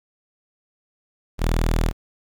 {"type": "tone", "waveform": "sawtooth", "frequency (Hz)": 40.4, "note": "E1", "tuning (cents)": -34, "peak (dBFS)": -14, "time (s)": [1.38, 1.93], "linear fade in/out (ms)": 50, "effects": ["9-bit"]}